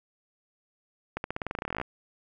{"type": "accelerating click train", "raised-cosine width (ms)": 0.5, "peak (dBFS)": -16, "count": 19, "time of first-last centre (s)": [1.17, 1.814], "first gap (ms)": 71, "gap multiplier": 0.91, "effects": []}